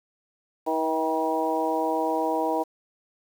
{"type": "harmonic tone with a mistuned harmonic", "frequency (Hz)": 160, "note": "D#3", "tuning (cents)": 49, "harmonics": [2, 3, 4, 5, 6], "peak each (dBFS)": [-29, -29, -29, -29, -29], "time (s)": [0.66, 2.64], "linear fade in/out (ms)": 20, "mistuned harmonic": 5, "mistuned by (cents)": -26, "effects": ["8-bit"]}